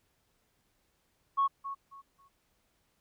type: tone with echo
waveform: sine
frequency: 1103 Hz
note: C#6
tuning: 9 cents flat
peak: -23 dBFS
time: 1.37-1.48 s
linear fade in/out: 20 ms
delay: 270 ms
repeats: 3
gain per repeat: -12 dB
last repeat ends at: 2.29 s
effects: tanh soft clip ceiling -19 dBFS + pink hiss -74 dBFS RMS until 3 s